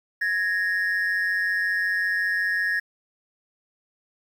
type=ring-modulated tone; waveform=triangle; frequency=1760 Hz; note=A6; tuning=in tune; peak=-16 dBFS; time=0.21-2.8 s; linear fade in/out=10 ms; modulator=92.7 Hz; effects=tanh soft clip ceiling -14 dBFS + 9-bit